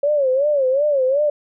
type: tone with vibrato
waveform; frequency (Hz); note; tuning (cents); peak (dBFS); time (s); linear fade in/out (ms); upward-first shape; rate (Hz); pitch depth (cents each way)
sine; 554.4; C#5; 0; -14; 0.03-1.3; 5; sine; 2.7; 140
effects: none